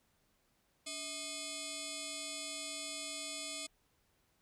sine tone with frequency modulation, 2153 Hz, C7, 49 cents sharp, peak -40 dBFS, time 0.86-3.67 s, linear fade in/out 10 ms, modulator 932 Hz, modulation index 7.6, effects pink hiss -75 dBFS RMS until 4.41 s

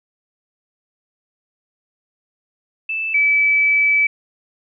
sine tone pair in turn, 2637 / 2301 Hz, E7 / D7, 0 / -36 cents, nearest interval major second, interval 236 cents, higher first, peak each -20 / -12 dBFS, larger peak second, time 2.89-3.14 / 3.14-4.07 s, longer second, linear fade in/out 5 ms, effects none

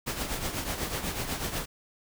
pink noise with tremolo, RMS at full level -30 dBFS, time 0.06-1.66 s, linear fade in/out 20 ms, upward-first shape triangle, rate 8.1 Hz, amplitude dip 65%, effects none

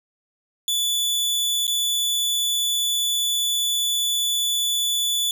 sawtooth tone with dropouts, 3465 Hz, A7, 27 cents flat, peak -17 dBFS, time 0.68-5.31 s, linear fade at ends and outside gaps 1 ms, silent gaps 1.669-1.678 s, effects none

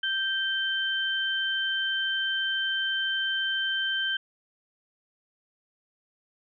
sine tone pair together, 1568 / 3107 Hz, G6 / G7, 0 / -16 cents, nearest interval octave, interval 1184 cents, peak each -28 dBFS, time 0.03-4.17 s, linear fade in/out 5 ms, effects none

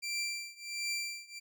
20% pulse tone with tremolo, 2354 Hz, D7, 3 cents sharp, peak -27 dBFS, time 0.02-1.4 s, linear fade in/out 20 ms, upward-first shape triangle, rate 1.4 Hz, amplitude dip 95%, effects none

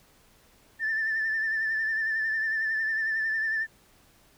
sine tone with vibrato, 1772 Hz, A6, 12 cents sharp, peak -24 dBFS, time 0.79-3.67 s, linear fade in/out 50 ms, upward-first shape triangle, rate 11 Hz, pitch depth 47 cents each way, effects tanh soft clip ceiling -21 dBFS + pink hiss -60 dBFS RMS until 4.37 s

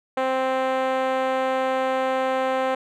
5% pulse tone with band-pass filter, 261.6 Hz, C4, in tune, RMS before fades -23 dBFS, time 0.17-2.75 s, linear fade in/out 5 ms, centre 560 Hz, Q 1.6, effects none

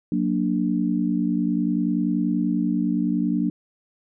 sine chord, Gb augmented, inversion none, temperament equal with one note detuned, 182.87 / 233.1 / 293.7 Hz, Gb3 / Bb3 / D4, -20 / 0 / 0 cents, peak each -24 dBFS, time 0.12-3.5 s, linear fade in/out 2 ms, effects none

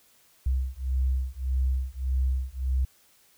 sine beating tone pair, 64.1 / 65.8 Hz, C2 / C2, -35 / +10 cents, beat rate 1.7 Hz, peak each -27 dBFS, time 0.46-2.85 s, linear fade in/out 5 ms, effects white hiss -61 dBFS RMS until 3.37 s

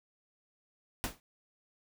pink noise with exponential decay, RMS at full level -31 dBFS, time 1.04-1.2 s, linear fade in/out 0 ms, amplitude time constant 33 ms, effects none

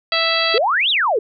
harmonic tone, 659.3 Hz, E5, in tune, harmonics 1 / 2 / 3 / 4 / 5 / 6 / 7, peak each -23 / -23 / -23 / -23 / -23 / -23 / -23 dBFS, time 0.12-0.58 s, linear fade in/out 2 ms
sine exponential two-way sweep, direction up then down, 392 to 3951 to 392 Hz, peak -14 dBFS, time 0.54-1.19 s, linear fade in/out 5 ms, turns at 0.9 s
effects none

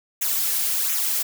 blue noise with flanger, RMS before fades -23 dBFS, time 0.21-1.23 s, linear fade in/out 10 ms, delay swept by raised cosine 0.21 to 3.41 ms, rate 1.4 Hz, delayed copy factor -0.65, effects none

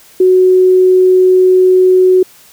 sine tone, 370 Hz, F#4, in tune, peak -4 dBFS, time 0.2-2.23 s, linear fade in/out 5 ms, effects white hiss -42 dBFS RMS until 2.52 s

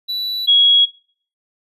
triangle / sine tone pair in turn, 3951 / 3322 Hz, B7 / G#7, 0 / 0 cents, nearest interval minor third, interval 300 cents, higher first, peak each -18 / -8 dBFS, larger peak second, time 0.08-0.47 / 0.47-0.86 s, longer neither, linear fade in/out 20 ms, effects noise-tail reverb RT60 0.5 s tail -20 dB re dry + resampled to 32000 Hz

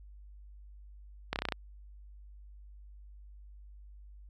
slowing click train, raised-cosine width 0.3 ms, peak -15 dBFS, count 7, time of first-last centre 1.33-1.522 s, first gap 29 ms, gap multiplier 1.04, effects added 50 Hz sine -49 dBFS peak until 4.29 s

